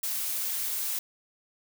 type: noise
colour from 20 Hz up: blue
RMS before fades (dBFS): -31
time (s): 0.03-0.99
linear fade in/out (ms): 5
effects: none